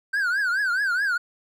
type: tone with vibrato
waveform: triangle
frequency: 1534 Hz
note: G6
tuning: 38 cents flat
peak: -19 dBFS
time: 0.13-1.18 s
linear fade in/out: 10 ms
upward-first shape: triangle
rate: 4.7 Hz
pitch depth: 190 cents each way
effects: none